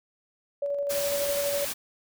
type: tone with tremolo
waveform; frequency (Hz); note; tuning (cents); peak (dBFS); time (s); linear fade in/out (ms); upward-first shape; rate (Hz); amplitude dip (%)
sine; 569; C#5; +45; -25; 0.62-1.65; 5; square; 12; 25
type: noise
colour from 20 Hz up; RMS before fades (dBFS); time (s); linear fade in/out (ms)
white; -32; 0.89-1.74; 20
effects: none